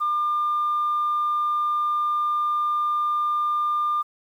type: tone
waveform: sine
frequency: 1200 Hz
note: D6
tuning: 37 cents sharp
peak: -19 dBFS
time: 0-4.03 s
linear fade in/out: 20 ms
effects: tanh soft clip ceiling -17 dBFS + 9-bit